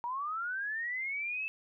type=linear sweep; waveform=sine; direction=up; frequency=932.3 to 2637 Hz; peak=-33 dBFS; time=0.04-1.48 s; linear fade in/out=0 ms; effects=none